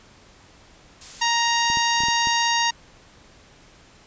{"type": "noise", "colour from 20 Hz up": "blue", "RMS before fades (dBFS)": -36, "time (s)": [1.01, 2.49], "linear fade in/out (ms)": 5}
{"type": "harmonic tone", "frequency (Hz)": 935, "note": "A#5", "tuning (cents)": 5, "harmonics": [1, 2, 3, 4, 5, 6, 7], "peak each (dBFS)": [-22, -25, -27, -28, -29, -30, -30], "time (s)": [1.21, 2.71], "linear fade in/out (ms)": 10}
{"type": "clicks", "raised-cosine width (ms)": 3, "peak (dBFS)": -22, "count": 6, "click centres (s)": [1.701, 1.772, 2.005, 2.036, 2.085, 2.272]}
{"effects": ["pink hiss -51 dBFS RMS until 4.06 s", "resampled to 16000 Hz"]}